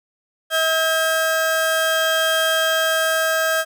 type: tone pair together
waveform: 30% pulse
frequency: 642.5 / 1606 Hz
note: E5 / G6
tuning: -45 / +41 cents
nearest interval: octave + major third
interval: 1586 cents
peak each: -17 dBFS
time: 0.5-3.65 s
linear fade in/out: 50 ms
effects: none

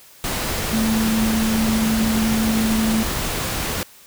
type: tone in noise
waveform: sine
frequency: 221 Hz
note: A3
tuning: 8 cents sharp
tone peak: -17 dBFS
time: 0.73-3.03 s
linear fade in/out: 0 ms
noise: pink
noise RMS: -24 dBFS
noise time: 0.24-3.83 s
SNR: +4 dB
effects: white hiss -47 dBFS RMS until 4.06 s

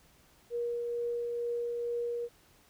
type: tone with tremolo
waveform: sine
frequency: 475.1 Hz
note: A#4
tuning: 33 cents sharp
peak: -30 dBFS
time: 0.5-2.29 s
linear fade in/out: 50 ms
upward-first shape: triangle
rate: 2.2 Hz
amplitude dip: 25%
effects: pink hiss -63 dBFS RMS until 2.69 s

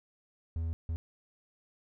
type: tone bursts at uneven times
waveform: triangle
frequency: 81.8 Hz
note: E2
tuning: 13 cents flat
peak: -29 dBFS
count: 2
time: 0.56-0.73 / 0.89-0.96 s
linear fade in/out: 0 ms
effects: none

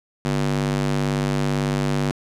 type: tone with high-pass filter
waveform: square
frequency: 49 Hz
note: G1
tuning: in tune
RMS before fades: -22 dBFS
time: 0.25-2.11 s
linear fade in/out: 0 ms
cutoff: 170 Hz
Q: 1.6
effects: low-pass 9000 Hz 12 dB/octave

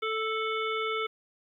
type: harmonic tone with a mistuned harmonic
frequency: 440 Hz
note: A4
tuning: in tune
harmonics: 1 / 3 / 5 / 7 / 8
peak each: -32 / -32 / -35 / -41 / -40 dBFS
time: 0.02-1.07 s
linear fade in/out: 10 ms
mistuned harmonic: 7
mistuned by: -39 cents
effects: 11-bit

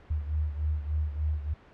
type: beating tone pair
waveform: sine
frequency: 75.3 / 78.7 Hz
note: D2 / D#2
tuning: +44 / +20 cents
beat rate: 3.4 Hz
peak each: -28 / -33 dBFS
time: 0.1-1.54 s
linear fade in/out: 10 ms
effects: pink hiss -54 dBFS RMS until 1.73 s + low-pass 2000 Hz 12 dB/octave

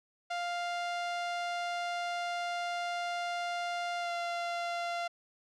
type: tone with pitch glide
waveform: sawtooth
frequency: 699 to 691.4 Hz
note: F5 to F5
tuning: +1 to -18 cents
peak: -29 dBFS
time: 0.3-5.08 s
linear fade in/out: 10 ms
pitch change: -19 cents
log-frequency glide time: 3.99-4.11 s
effects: low-pass 5000 Hz 12 dB/octave

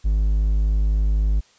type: tone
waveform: triangle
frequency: 51.91 Hz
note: G#1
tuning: in tune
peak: -14 dBFS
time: 0.04-1.41 s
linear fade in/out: 20 ms
effects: white hiss -56 dBFS RMS until 1.58 s + resampled to 16000 Hz

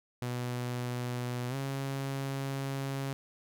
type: tone with pitch glide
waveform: sawtooth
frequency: 123.1 to 136.59 Hz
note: B2 to C#3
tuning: -5 to -25 cents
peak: -29 dBFS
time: 0.22-3.13 s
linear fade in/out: 0 ms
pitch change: +180 cents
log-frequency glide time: 1.49-1.55 s
effects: none

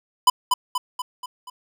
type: tone with echo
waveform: square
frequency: 1000 Hz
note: B5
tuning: 21 cents sharp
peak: -11 dBFS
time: 0.27-0.3 s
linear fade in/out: 5 ms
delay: 240 ms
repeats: 5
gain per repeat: -5 dB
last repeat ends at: 1.5 s
effects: none

